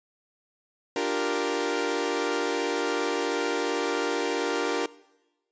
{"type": "chord", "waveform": "sawtooth", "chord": "G minor seventh", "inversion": "second", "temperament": "equal", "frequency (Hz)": [293.7, 349.2, 392, 466.2], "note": ["D4", "F4", "G4", "Bb4"], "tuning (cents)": [0, 0, 0, 0], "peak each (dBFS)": [-28, -28, -28, -25], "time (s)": [0.96, 4.86], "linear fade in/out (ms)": 2, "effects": ["noise-tail reverb RT60 1.0 s tail -20 dB re dry", "resampled to 16000 Hz"]}